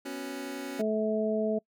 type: chord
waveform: sawtooth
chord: B suspended second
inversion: none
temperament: just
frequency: 246.9 / 277.8 / 370.4 Hz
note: B3 / C#4 / F#4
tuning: 0 / +4 / +2 cents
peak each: -38 / -33 / -37 dBFS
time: 0.05-0.82 s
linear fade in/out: 10 ms
type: harmonic tone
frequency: 216.6 Hz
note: A3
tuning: 27 cents flat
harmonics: 1 / 2 / 3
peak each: -30 / -30 / -30 dBFS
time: 0.79-1.59 s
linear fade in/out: 10 ms
effects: noise-tail reverb RT60 0.1 s tail -26 dB re dry